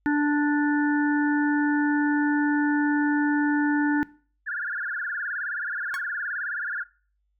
harmonic tone, 293.7 Hz, D4, in tune, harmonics 1 / 3 / 5 / 6, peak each -20 / -31 / -30 / -32 dBFS, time 0.06-4.03 s, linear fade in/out 0 ms
sine tone with vibrato, 1568 Hz, G6, in tune, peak -27 dBFS, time 4.46-6.84 s, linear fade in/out 20 ms, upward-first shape sine, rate 19 Hz, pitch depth 200 cents each way
sawtooth tone with exponential decay, 1105 Hz, C#6, 6 cents flat, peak -24 dBFS, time 5.94-6.02 s, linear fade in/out 0 ms, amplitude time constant 16 ms
effects noise-tail reverb RT60 0.4 s tail -20 dB re dry + added 50 Hz sine -69 dBFS peak until 7.39 s

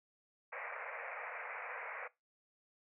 white band-pass noise, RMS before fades -45 dBFS, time 0.52-2.08 s, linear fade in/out 10 ms, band 460 to 2400 Hz, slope 96 dB/octave, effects noise-tail reverb RT60 0.2 s tail -19 dB re dry

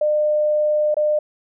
sine tone with dropouts, 603 Hz, D5, 46 cents sharp, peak -15 dBFS, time 0.01-1.19 s, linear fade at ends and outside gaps 5 ms, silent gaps 0.944-0.967 s, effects none

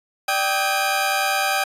30% pulse tone cluster, 592 / 778 / 1267 / 1626 / 2424 Hz, D5 / G5 / D#6 / G#6 / D#7, +14 / -13 / +31 / -37 / -46 cents, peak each -26 / -19 / -25 / -26 / -24 dBFS, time 0.28-1.64 s, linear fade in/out 5 ms, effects resampled to 32000 Hz

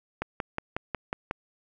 click train, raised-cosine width 0.5 ms, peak -14 dBFS, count 7, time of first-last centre 0.22-1.311 s, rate 5.5 Hz, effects none

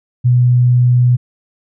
sine tone, 123.47 Hz, B2, in tune, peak -7 dBFS, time 0.24-1.17 s, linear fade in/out 20 ms, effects none

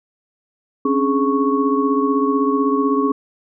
sine tone cluster, 269.9 / 285.8 / 418.9 / 1107 Hz, C#4 / D4 / G#4 / C#6, -46 / -47 / +15 / -3 cents, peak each -18 / -22 / -20 / -21 dBFS, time 0.85-3.12 s, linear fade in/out 5 ms, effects none

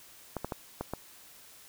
clicks, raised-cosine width 1 ms, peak -19 dBFS, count 5, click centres 0.367 / 0.446 / 0.522 / 0.81 / 0.936 s, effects white hiss -54 dBFS RMS until 1.68 s

